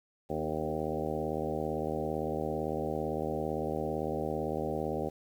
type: harmonic tone with a mistuned harmonic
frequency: 77.78 Hz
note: D#2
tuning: in tune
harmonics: 1 / 2 / 3 / 4 / 5 / 6 / 7 / 8 / 9 / 10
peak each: -43 / -40 / -40 / -41 / -38 / -38 / -38 / -44 / -43 / -41 dBFS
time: 0.29-5.1 s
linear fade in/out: 20 ms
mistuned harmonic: 4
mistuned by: -21 cents
effects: 10-bit